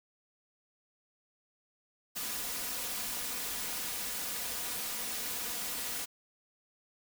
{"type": "noise with comb filter", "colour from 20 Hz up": "white", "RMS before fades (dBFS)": -37, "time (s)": [2.15, 6.06], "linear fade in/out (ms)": 20, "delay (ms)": 4.1, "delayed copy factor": 0.5, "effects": []}